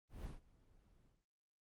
brown noise with ADSR envelope, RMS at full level -45 dBFS, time 0.09-1.25 s, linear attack 160 ms, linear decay 150 ms, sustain -24 dB, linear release 180 ms, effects Opus 32 kbps

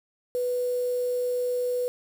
sine tone with quantisation, 493.9 Hz, B4, in tune, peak -24 dBFS, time 0.35-1.88 s, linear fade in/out 0 ms, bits 7, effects none

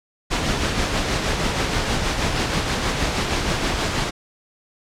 pink noise with tremolo, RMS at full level -20 dBFS, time 0.3-4.11 s, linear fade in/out 20 ms, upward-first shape sine, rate 6.3 Hz, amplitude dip 35%, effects low-pass 6000 Hz 12 dB/octave

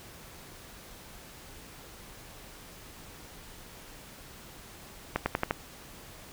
accelerating click train, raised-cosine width 0.5 ms, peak -11 dBFS, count 5, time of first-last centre 5.16-5.509 s, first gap 100 ms, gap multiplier 0.91, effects pink hiss -49 dBFS RMS until 6.32 s

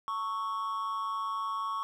triangle tone with amplitude modulation, 1108.7 Hz, C#6, in tune, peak -26 dBFS, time 0.08-1.83 s, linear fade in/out 0 ms, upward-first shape sine, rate 204 Hz, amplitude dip 70%, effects none

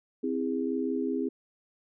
sine chord, C augmented, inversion none, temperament just, 261.6 / 327 / 408.8 Hz, C4 / E4 / G#4, 0 / -14 / -27 cents, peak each -30 / -33 / -32 dBFS, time 0.23-1.29 s, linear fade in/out 10 ms, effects none

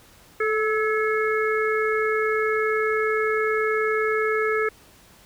harmonic tone with a mistuned harmonic, 435.2 Hz, A4, 19 cents flat, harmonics 1 / 3 / 4 / 5, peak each -22 / -27 / -28 / -29 dBFS, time 0.4-4.69 s, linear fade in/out 5 ms, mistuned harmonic 4, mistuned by -50 cents, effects pink hiss -52 dBFS RMS until 5.25 s

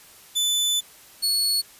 sawtooth tone pair in turn, 3500 / 4388 Hz, A7 / C#8, -10 / -18 cents, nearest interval major third, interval 392 cents, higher second, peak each -17 dBFS, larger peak neither, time 0.35-0.81 / 1.22-1.62 s, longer first, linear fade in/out 20 ms, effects white hiss -49 dBFS RMS until 1.79 s + resampled to 32000 Hz

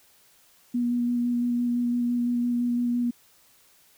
sine tone with vibrato, 241.4 Hz, B3, 39 cents flat, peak -22 dBFS, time 0.74-3.11 s, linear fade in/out 10 ms, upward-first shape square, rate 5.9 Hz, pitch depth 10 cents each way, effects white hiss -59 dBFS RMS until 3.97 s

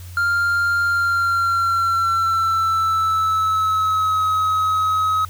triangle tone with pitch glide, 1396.9 to 1273.6 Hz, F6 to D#6, 0 to +40 cents, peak -14 dBFS, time 0.17-5.25 s, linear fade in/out 2 ms, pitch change -160 cents, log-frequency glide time 0.86-4.24 s, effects added 90 Hz sine -33 dBFS peak until 5.29 s + white hiss -45 dBFS RMS until 5.29 s

